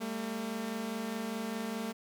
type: tone pair together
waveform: sawtooth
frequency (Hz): 201.4 / 226.3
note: G3 / A3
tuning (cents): +47 / +49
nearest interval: major second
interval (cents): 202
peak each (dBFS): -36 / -32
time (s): 0-1.93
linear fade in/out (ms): 20
effects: none